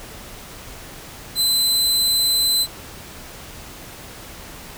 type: tone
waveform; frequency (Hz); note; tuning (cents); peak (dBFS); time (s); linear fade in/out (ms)
sawtooth; 4040; B7; +39; -13; 1.35-2.67; 50
effects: pink hiss -38 dBFS RMS until 4.77 s